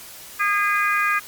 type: harmonic tone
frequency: 408.4 Hz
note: G#4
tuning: 29 cents flat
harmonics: 3 / 4 / 5 / 6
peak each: -21 / -22 / -25 / -25 dBFS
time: 0.39-1.2 s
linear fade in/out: 20 ms
effects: white hiss -40 dBFS RMS until 1.27 s + MP3 96 kbps